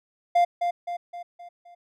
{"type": "tone with echo", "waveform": "triangle", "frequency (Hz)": 698.5, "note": "F5", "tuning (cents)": 0, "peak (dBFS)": -14, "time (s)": [0.35, 0.45], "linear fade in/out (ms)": 10, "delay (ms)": 260, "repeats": 5, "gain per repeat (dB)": -6, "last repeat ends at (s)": 1.75, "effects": []}